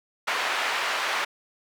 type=band-pass noise; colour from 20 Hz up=white; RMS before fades=-27 dBFS; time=0.27-1.25 s; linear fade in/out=10 ms; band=720 to 2200 Hz; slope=12 dB/octave; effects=none